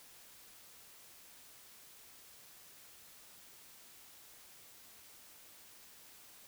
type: silence
effects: white hiss -58 dBFS RMS until 6.47 s

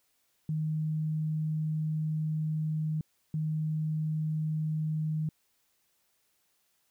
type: tone pair in turn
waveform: sine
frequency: 155.56 / 155.56 Hz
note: D#3 / D#3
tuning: 0 / 0 cents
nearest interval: unison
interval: 0 cents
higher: neither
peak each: -28 dBFS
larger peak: neither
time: 0.49-3.01 / 3.34-5.29 s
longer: first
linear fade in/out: 2 ms
effects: white hiss -73 dBFS RMS until 6.9 s

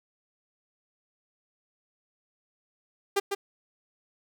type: tone with echo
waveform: sawtooth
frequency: 398.9 Hz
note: G4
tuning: 30 cents sharp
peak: -18 dBFS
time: 3.16-3.2 s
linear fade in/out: 10 ms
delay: 150 ms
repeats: 1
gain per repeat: -5 dB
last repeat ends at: 3.35 s
effects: none

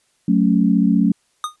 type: chord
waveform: sine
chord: F# minor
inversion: none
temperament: equal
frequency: 185 / 220 / 277.2 Hz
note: F#3 / A3 / C#4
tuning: 0 / 0 / 0 cents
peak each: -16 / -16 / -18 dBFS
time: 0.28-1.12 s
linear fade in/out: 5 ms
type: tone with exponential decay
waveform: square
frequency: 1230 Hz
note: D#6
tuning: 20 cents flat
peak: -18 dBFS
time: 1.44-1.56 s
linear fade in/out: 1 ms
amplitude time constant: 25 ms
effects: white hiss -63 dBFS RMS until 1.6 s + resampled to 24000 Hz

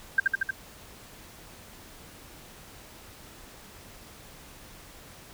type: tone with echo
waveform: sine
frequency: 1577 Hz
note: G6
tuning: 10 cents sharp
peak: -16 dBFS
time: 0.18-0.2 s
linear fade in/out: 5 ms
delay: 77 ms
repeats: 4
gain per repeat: -2 dB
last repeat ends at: 0.508 s
effects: pink hiss -49 dBFS RMS until 5.33 s

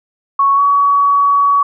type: tone with pitch glide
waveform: sine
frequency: 1108.7 to 1130 Hz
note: C#6 to C#6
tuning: 0 to +33 cents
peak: -8 dBFS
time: 0.39-1.63 s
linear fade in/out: 5 ms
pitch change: +33 cents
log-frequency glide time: 0.55-0.61 s
effects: none

